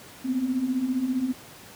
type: beating tone pair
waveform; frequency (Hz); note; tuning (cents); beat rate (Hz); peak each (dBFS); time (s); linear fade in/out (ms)
sine; 244.6 / 259.6; B3 / C4; -16 / -13; 15; -30 / -24; 0.24-1.33; 20
effects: pink hiss -46 dBFS RMS until 1.75 s + high-pass 100 Hz 12 dB/octave